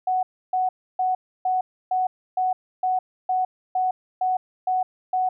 sine tone bursts, 742 Hz, F#5, 5 cents sharp, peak -19 dBFS, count 12, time 0.07-5.29 s, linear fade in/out 5 ms, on 160 ms, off 300 ms, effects none

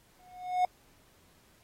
triangle tone with exponential growth, 728 Hz, F#5, 28 cents flat, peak -19 dBFS, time 0.19-0.65 s, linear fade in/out 2 ms, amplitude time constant 100 ms, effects pink hiss -64 dBFS RMS until 1.63 s + AAC 48 kbps

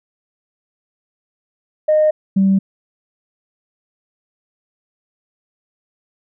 sine tone pair in turn, 615 / 193.71 Hz, D#5 / G3, -20 / -20 cents, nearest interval octave + minor sixth, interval 2000 cents, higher first, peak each -9 dBFS, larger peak neither, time 1.88-2.11 / 2.36-2.59 s, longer neither, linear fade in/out 10 ms, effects tanh soft clip ceiling -6 dBFS

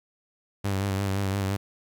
sawtooth tone with vibrato, 98 Hz, G2, in tune, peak -21 dBFS, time 0.64-1.57 s, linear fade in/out 10 ms, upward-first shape sine, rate 5.8 Hz, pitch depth 43 cents each way, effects 10-bit

